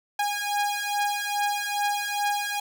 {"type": "beating tone pair", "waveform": "sawtooth", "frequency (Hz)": [819, 821.4], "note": ["G#5", "G#5"], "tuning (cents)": [-24, -19], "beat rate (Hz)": 2.4, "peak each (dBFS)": -24, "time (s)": [0.19, 2.6], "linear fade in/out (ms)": 5, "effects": []}